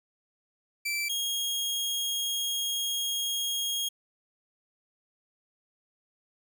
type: tone pair in turn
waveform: sawtooth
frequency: 2332 / 3266 Hz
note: D7 / G#7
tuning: -13 / -30 cents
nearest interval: tritone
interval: 583 cents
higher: second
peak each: -25 dBFS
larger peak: neither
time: 0.85-1.09 / 1.09-3.89 s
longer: second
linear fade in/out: 10 ms
effects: none